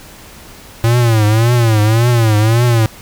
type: tone with vibrato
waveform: square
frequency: 113.3 Hz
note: A#2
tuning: 49 cents flat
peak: -9 dBFS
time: 0.84-2.86 s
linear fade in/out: 0 ms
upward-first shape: triangle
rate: 1.8 Hz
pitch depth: 150 cents each way
effects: pink hiss -37 dBFS RMS until 3.01 s

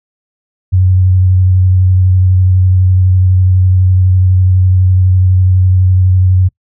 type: tone with vibrato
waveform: sine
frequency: 92.5 Hz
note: F#2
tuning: in tune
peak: -5 dBFS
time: 0.72-6.49 s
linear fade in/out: 20 ms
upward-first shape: sine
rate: 12 Hz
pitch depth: 19 cents each way
effects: noise-tail reverb RT60 0.1 s tail -24 dB re dry

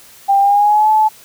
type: tone with pitch glide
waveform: sine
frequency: 793 to 864.8 Hz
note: G5 to A5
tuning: +20 to -30 cents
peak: -8 dBFS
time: 0.28-1.09 s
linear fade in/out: 20 ms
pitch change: +150 cents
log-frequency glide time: 0.4-0.9 s
effects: white hiss -42 dBFS RMS until 1.24 s

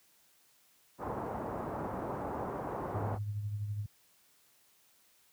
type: low-pass noise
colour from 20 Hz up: white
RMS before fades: -38 dBFS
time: 0.98-3.19 s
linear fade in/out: 50 ms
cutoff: 1000 Hz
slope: 24 dB/octave
type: tone with tremolo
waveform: sine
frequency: 103.7 Hz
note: G#2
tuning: 2 cents flat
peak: -31 dBFS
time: 2.94-3.86 s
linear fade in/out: 5 ms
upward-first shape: triangle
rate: 12 Hz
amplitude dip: 55%
effects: white hiss -67 dBFS RMS until 5.32 s + high-pass 60 Hz 12 dB/octave

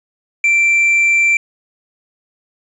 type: tone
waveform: triangle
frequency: 2349 Hz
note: D7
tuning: in tune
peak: -8 dBFS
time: 0.44-1.37 s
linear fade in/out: 2 ms
effects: resampled to 24000 Hz + 8-bit

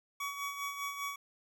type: tone with tremolo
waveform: 25% pulse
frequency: 1130 Hz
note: C#6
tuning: 33 cents sharp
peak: -31 dBFS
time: 0.2-1.16 s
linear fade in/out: 5 ms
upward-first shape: sine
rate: 5 Hz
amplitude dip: 55%
effects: none

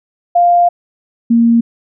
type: tone pair in turn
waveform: sine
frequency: 699 / 232.5 Hz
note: F5 / A#3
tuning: +1 / -4 cents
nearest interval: octave + perfect fifth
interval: 1905 cents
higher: first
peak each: -6 dBFS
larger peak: neither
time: 0.35-0.69 / 1.3-1.61 s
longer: first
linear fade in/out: 10 ms
effects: none

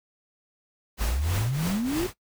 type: noise with tremolo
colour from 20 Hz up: pink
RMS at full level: -31 dBFS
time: 0.97-2.14 s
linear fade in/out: 50 ms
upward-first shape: triangle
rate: 3.2 Hz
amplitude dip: 80%
type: exponential sweep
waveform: sine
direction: up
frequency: 49 to 378.7 Hz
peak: -24 dBFS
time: 1-2.07 s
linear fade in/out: 10 ms
effects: noise-tail reverb RT60 0.1 s tail -18 dB re dry

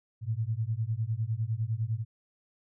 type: beating tone pair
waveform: sine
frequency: 107 / 116.9 Hz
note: A2 / A#2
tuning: -48 / +5 cents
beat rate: 9.9 Hz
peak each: -31 dBFS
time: 0.21-2.05 s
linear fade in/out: 50 ms
effects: none

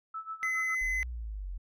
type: tone with tremolo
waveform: sine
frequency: 1310 Hz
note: E6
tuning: 11 cents flat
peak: -34 dBFS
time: 0.14-0.75 s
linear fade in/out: 5 ms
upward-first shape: sine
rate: 7.2 Hz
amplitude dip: 85%
type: tone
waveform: triangle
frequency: 2035 Hz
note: C7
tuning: 49 cents flat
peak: -27 dBFS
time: 0.43-1.03 s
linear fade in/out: 0 ms
type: linear two-way sweep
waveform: sine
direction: up then down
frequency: 34.28 to 61.74 to 42.5 Hz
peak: -35 dBFS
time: 0.81-1.58 s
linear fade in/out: 10 ms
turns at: 1.07 s
effects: none

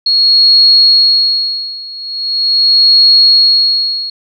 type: tone with tremolo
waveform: sine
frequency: 4311 Hz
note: C#8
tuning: 49 cents flat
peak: -3 dBFS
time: 0.06-4.1 s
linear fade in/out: 5 ms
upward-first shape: sine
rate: 0.41 Hz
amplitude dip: 90%
effects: none

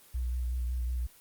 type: tone with vibrato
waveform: sine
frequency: 61.5 Hz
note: B1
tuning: 7 cents flat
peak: -29 dBFS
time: 0.14-1.07 s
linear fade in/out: 10 ms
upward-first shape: sine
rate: 5.4 Hz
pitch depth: 31 cents each way
effects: white hiss -57 dBFS RMS until 1.2 s + Opus 24 kbps

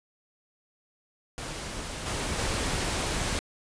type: noise with level steps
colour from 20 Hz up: pink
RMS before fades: -36 / -31 / -29 dBFS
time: 1.38-3.39 s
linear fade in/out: 0 ms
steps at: 2.06 / 2.38 s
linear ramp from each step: 5 ms
effects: resampled to 22050 Hz

